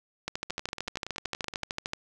two click trains, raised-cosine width 0.2 ms, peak -20 / -14 dBFS, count 13 / 23, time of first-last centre 0.5-1.632 / 0.28-1.934 s, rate 10.6 / 13.3 Hz, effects none

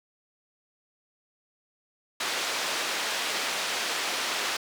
white band-pass noise, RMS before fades -30 dBFS, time 2.2-4.57 s, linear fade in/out 5 ms, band 360 to 4400 Hz, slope 12 dB/octave, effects none

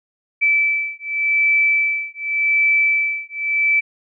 sine beating tone pair, 2316 / 2316.87 Hz, D7 / D7, -25 / -24 cents, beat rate 0.87 Hz, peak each -18 dBFS, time 0.41-3.81 s, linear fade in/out 20 ms, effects none

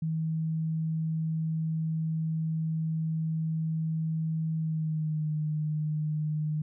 sine tone with pitch glide, 160 to 153.04 Hz, D#3 to D#3, +49 to -28 cents, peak -27 dBFS, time 0.02-6.62 s, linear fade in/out 5 ms, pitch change -77 cents, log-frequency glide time 4.57-5.32 s, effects none

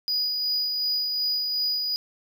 triangle tone with tremolo, 4925 Hz, D#8, 19 cents flat, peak -21 dBFS, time 0.08-1.96 s, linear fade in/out 0 ms, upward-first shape sine, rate 2.7 Hz, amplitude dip 30%, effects none

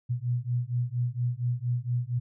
sine beating tone pair, 120 / 124.3 Hz, B2 / B2, -49 / +12 cents, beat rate 4.3 Hz, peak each -29 dBFS, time 0.09-2.2 s, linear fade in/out 20 ms, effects none

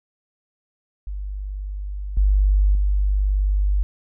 sine tone with level steps, 49.45 Hz, G1, 16 cents sharp, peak -26 / -13 / -16 dBFS, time 1.07-3.83 s, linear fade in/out 0 ms, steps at 2.17 / 2.75 s, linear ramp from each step 2 ms, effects none

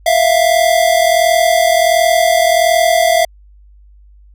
square tone pair together, 657.1 / 698.5 Hz, E5 / F5, -6 / 0 cents, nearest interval minor second, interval 106 cents, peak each -12 / -13 dBFS, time 0.06-3.25 s, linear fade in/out 5 ms, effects added 50 Hz sine -40 dBFS peak until 4.34 s

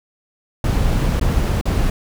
brown noise with dropouts, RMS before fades -17 dBFS, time 0.64-1.9 s, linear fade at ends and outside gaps 2 ms, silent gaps 1.197-1.212 / 1.612-1.655 s, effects none

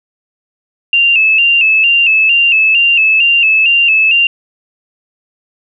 sine tone with vibrato, 2692 Hz, E7, 36 cents sharp, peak -6 dBFS, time 0.93-4.27 s, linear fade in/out 2 ms, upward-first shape square, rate 2.2 Hz, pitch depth 56 cents each way, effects none

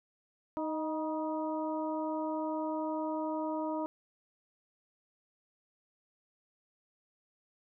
harmonic tone with a mistuned harmonic, 311.1 Hz, D#4, in tune, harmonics 1 / 2 / 3 / 4, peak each -35 / -37 / -38 / -46 dBFS, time 0.57-3.86 s, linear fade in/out 0 ms, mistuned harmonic 3, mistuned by +41 cents, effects none

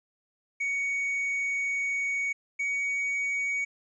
triangle tone pair in turn, 2236 / 2247 Hz, C#7 / C#7, +14 / +23 cents, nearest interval unison, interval 9 cents, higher second, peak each -25 dBFS, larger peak neither, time 0.6-2.33 / 2.59-3.65 s, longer first, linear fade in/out 10 ms, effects resampled to 22050 Hz + 11-bit

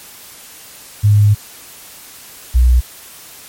sine tone pair in turn, 103.83 / 61.4 Hz, G#2 / B1, 0 / -9 cents, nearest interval major sixth, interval 909 cents, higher first, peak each -6 dBFS, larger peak neither, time 1.03-1.35 / 2.54-2.81 s, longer first, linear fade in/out 20 ms, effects white hiss -37 dBFS RMS until 3.48 s + MP3 64 kbps

